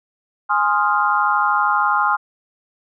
sine chord, F minor seventh, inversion first, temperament equal, 830.6 / 1046.5 / 1244.5 / 1396.9 Hz, Ab5 / C6 / Eb6 / F6, 0 / 0 / 0 / 0 cents, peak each -20 dBFS, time 0.49-2.17 s, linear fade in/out 20 ms, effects none

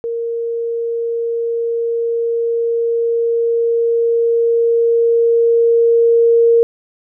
sine tone with level ramp, 464.5 Hz, A#4, 6 cents flat, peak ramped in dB -18 to -7 dBFS, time 0.04-6.63 s, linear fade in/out 0 ms, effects none

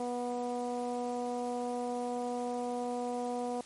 15% pulse tone with low-pass filter, 244.3 Hz, B3, 19 cents flat, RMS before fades -35 dBFS, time 0-3.61 s, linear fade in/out 2 ms, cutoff 720 Hz, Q 1.6, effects white hiss -53 dBFS RMS until 3.65 s + MP3 48 kbps

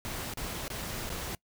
pink noise with dropouts, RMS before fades -37 dBFS, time 0.05-1.35 s, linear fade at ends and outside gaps 0 ms, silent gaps 0.337-0.373 / 0.68-0.702 / 1.093-1.101 s, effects noise-tail reverb RT60 0.1 s tail -23 dB re dry

